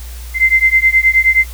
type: beating tone pair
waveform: sine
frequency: 2073 / 2082.5 Hz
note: C7 / C7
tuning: -17 / -9 cents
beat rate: 9.5 Hz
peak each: -11 dBFS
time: 0.34-1.46 s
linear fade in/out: 50 ms
effects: added 60 Hz sine -26 dBFS peak until 1.53 s + white hiss -37 dBFS RMS until 1.53 s